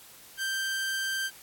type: tone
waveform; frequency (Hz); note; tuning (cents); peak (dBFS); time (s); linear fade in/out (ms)
sawtooth; 1569; G6; +1; -25; 0.37-1.31; 50
effects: white hiss -51 dBFS RMS until 1.42 s + AAC 64 kbps